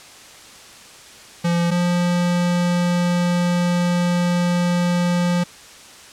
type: tone pair in turn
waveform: square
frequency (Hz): 171.8 / 175.71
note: F3 / F3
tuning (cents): -28 / +11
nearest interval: unison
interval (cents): 39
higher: second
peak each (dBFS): -17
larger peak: neither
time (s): 1.44-1.71 / 1.71-5.44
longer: second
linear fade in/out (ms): 10
effects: white hiss -42 dBFS RMS until 6.12 s + low-pass 8000 Hz 12 dB/octave